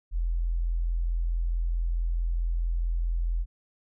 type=tone; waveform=sine; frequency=42.3 Hz; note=E1; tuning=45 cents sharp; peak=-24 dBFS; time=0.11-3.46 s; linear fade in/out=50 ms; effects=none